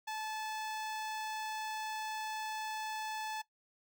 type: tone with notch filter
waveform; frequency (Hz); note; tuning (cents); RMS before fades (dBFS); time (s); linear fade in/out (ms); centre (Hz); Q
sawtooth; 868; A5; -24; -40; 0.07-3.42; 10; 11000; 1.5
effects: noise-tail reverb RT60 0.1 s tail -17 dB re dry